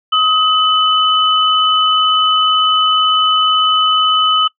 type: tone pair together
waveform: sine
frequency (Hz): 1264 / 3006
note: D#6 / F#7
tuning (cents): +27 / +27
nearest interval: octave + minor third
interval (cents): 1500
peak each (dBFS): -12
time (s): 0.12-4.48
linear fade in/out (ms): 10
effects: noise-tail reverb RT60 0.1 s tail -22 dB re dry